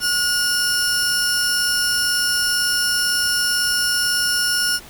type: tone pair together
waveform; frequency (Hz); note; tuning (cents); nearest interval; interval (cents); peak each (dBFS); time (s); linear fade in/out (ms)
sawtooth; 1440 / 5371; F#6 / E8; -47 / +32; octave + major seventh; 2279; -17; 0-4.8; 50
effects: pink hiss -41 dBFS RMS until 4.89 s